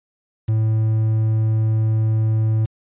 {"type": "tone with quantisation", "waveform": "triangle", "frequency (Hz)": 110, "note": "A2", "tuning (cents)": 0, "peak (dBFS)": -13, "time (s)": [0.48, 2.66], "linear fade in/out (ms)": 10, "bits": 7, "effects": ["resampled to 8000 Hz"]}